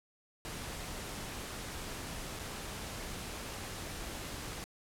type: noise with dropouts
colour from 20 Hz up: pink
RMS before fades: -42 dBFS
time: 0.45-4.64 s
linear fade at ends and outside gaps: 0 ms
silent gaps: 2.39-2.395 s
effects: low-pass 12000 Hz 12 dB/octave